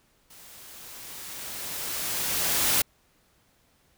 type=noise with level ramp; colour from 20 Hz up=white; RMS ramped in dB=-50 to -22 dBFS; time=0.3-2.82 s; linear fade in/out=5 ms; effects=pink hiss -65 dBFS RMS until 3.97 s